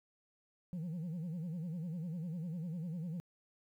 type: tone with vibrato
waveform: sine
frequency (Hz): 168.1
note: E3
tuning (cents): +34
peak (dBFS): -35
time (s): 0.73-3.2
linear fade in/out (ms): 0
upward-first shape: sine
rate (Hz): 10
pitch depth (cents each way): 150
effects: tanh soft clip ceiling -37 dBFS + 12-bit